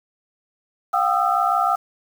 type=tone cluster; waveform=sine; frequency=712 / 778 / 1229 / 1329 Hz; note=F5 / G5 / D#6 / E6; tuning=+33 / -13 / -22 / +14 cents; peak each=-22 dBFS; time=0.93-1.76 s; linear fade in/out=10 ms; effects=7-bit